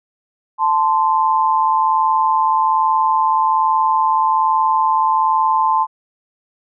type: tone pair together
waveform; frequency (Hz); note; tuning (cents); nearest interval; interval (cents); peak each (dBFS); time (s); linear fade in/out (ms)
sine; 878.8 / 1040; A5 / C6; -2 / -11; minor third; 291; -15; 0.58-5.87; 50
effects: none